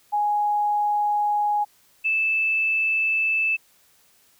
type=tone pair in turn; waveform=sine; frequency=831 / 2631 Hz; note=G#5 / E7; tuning=+1 / -4 cents; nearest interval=octave + minor sixth; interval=1995 cents; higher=second; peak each=-19 dBFS; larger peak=neither; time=0.12-1.65 / 2.04-3.57 s; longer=neither; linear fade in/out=20 ms; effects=white hiss -59 dBFS RMS until 4.39 s